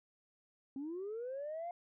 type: linear sweep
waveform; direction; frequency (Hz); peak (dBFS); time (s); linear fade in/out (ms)
sine; up; 261.6 to 710; -38; 0.76-1.71; 2
effects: tanh soft clip ceiling -36 dBFS